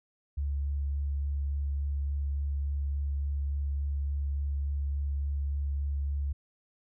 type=tone with vibrato; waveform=sine; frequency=70.7 Hz; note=C#2; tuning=35 cents sharp; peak=-28 dBFS; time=0.37-6.33 s; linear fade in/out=10 ms; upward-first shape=sine; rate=3.5 Hz; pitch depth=11 cents each way; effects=none